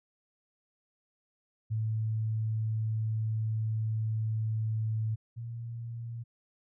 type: tone pair in turn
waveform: sine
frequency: 110 / 116.54 Hz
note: A2 / A#2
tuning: 0 / 0 cents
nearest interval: minor second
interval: 100 cents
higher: second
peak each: -28 / -36 dBFS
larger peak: first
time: 1.7-5.16 / 5.36-6.24 s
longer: first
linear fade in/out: 20 ms
effects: none